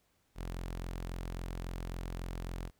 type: tone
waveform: sawtooth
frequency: 43.65 Hz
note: F1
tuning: in tune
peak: -34 dBFS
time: 0.35-2.71 s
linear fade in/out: 50 ms
effects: pink hiss -74 dBFS RMS until 2.79 s